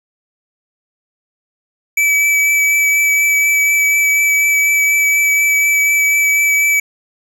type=tone with vibrato; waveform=square; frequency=2299 Hz; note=D7; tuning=37 cents flat; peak=-11 dBFS; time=1.97-6.8 s; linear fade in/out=5 ms; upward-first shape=triangle; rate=4.1 Hz; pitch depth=14 cents each way; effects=none